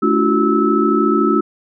sine tone cluster, 217.2 / 287.2 / 340 / 373.4 / 1304 Hz, A3 / D4 / F4 / F#4 / E6, -22 / -39 / -46 / +16 / -19 cents, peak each -18 dBFS, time 0.02-1.41 s, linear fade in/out 10 ms, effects none

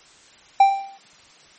triangle tone with exponential decay, 786 Hz, G5, 4 cents sharp, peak -5 dBFS, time 0.6-0.98 s, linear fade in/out 5 ms, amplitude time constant 82 ms, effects white hiss -50 dBFS RMS until 1.58 s + MP3 32 kbps

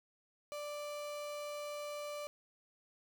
35% pulse tone, 588 Hz, D5, 2 cents sharp, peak -39 dBFS, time 0.52-2.27 s, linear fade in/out 0 ms, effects none

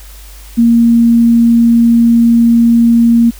sine tone, 233.1 Hz, A#3, in tune, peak -4 dBFS, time 0.57-3.31 s, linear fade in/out 20 ms, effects added 50 Hz sine -31 dBFS peak until 3.39 s + white hiss -38 dBFS RMS until 3.39 s

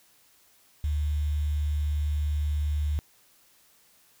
sine tone with quantisation, 74.3 Hz, D2, 21 cents sharp, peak -24 dBFS, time 0.84-2.99 s, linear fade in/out 0 ms, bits 8, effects white hiss -61 dBFS RMS until 4.2 s

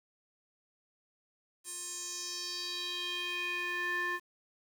square tone with band-pass filter sweep, 353.7 Hz, F4, 22 cents sharp, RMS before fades -37 dBFS, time 1.64-4.2 s, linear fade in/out 50 ms, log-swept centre 8900 to 1500 Hz, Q 3.6, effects 9-bit

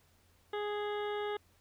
harmonic tone with a mistuned harmonic, 415.3 Hz, G#4, in tune, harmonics 1 / 2 / 3 / 4 / 5 / 7 / 8 / 9, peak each -35 / -41 / -45 / -47 / -49 / -52 / -53 / -54 dBFS, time 0.53-1.37 s, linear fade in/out 5 ms, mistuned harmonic 9, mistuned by -25 cents, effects added 87 Hz sine -69 dBFS peak until 1.6 s + pink hiss -69 dBFS RMS until 1.6 s

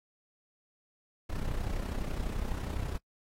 brown noise with amplitude modulation, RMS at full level -31 dBFS, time 1.29-2.98 s, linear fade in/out 10 ms, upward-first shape sine, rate 32 Hz, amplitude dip 65%, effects noise-tail reverb RT60 0.1 s tail -24 dB re dry + AAC 48 kbps

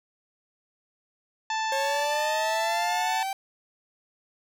harmonic tone, 880 Hz, A5, in tune, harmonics 1 / 2 / 3 / 4 / 5 / 6 / 7 / 8, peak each -27 / -33 / -37 / -39 / -41 / -43 / -44 / -45 dBFS, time 1.5-3.23 s, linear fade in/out 2 ms
45% pulse exponential sweep, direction up, 540 to 784 Hz, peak -28 dBFS, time 1.72-3.33 s, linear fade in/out 2 ms
effects none

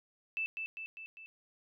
sine tone with echo, 2642 Hz, E7, 3 cents sharp, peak -32 dBFS, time 0.37-0.46 s, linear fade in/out 0 ms, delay 200 ms, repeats 4, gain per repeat -4 dB, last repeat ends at 1.26 s, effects none

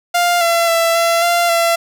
sawtooth tone with pitch steps, 700 / 677 / 667 / 675 / 691 / 675 Hz, F5 / E5 / E5 / E5 / F5 / E5, +4 / +46 / +20 / +41 / -19 / +41 cents, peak -8 dBFS, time 0.14-1.76 s, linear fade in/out 10 ms, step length 270 ms, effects none

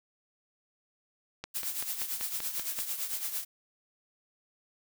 click train, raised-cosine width 0.2 ms, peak -20 dBFS, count 8, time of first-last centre 1.44-2.789 s, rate 5.19 Hz
blue noise with tremolo, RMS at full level -32 dBFS, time 1.54-3.45 s, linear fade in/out 20 ms, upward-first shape triangle, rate 8.9 Hz, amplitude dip 70%
effects none

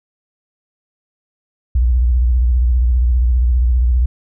sine tone with vibrato, 61 Hz, B1, 21 cents flat, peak -10 dBFS, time 1.75-4.06 s, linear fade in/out 5 ms, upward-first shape sine, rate 15 Hz, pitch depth 130 cents each way, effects none

